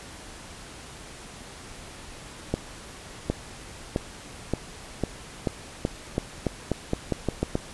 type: accelerating click train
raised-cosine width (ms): 2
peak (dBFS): -10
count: 15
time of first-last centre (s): 2.54-7.554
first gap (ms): 760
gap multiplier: 0.87
effects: pink hiss -43 dBFS RMS until 7.73 s + resampled to 24000 Hz